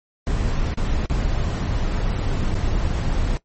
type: noise with dropouts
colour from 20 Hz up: brown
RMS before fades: -21 dBFS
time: 0.27-3.37 s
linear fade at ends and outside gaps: 0 ms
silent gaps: 0.74-0.774 / 1.059-1.099 / 2.542-2.552 s
effects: noise-tail reverb RT60 0.1 s tail -17 dB re dry + MP3 32 kbps